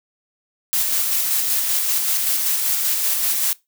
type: noise with tremolo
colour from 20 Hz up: blue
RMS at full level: -19 dBFS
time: 0.73-3.53 s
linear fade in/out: 0 ms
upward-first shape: square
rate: 5.2 Hz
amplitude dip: 25%
effects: noise-tail reverb RT60 0.2 s tail -21 dB re dry